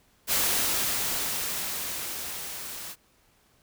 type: noise with level ramp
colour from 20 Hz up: white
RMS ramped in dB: -24 to -39 dBFS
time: 0.27-2.96 s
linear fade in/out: 50 ms
effects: pink hiss -64 dBFS RMS until 3.62 s